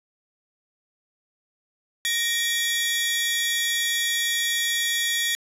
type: tone cluster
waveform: sawtooth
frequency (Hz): 1867 / 2349 / 3379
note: A#6 / D7 / G#7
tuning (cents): +2 / 0 / +29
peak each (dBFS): -22 / -29 / -22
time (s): 2.05-5.35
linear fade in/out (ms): 0
effects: resampled to 32000 Hz + 9-bit